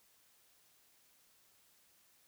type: silence
effects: white hiss -69 dBFS RMS until 2.27 s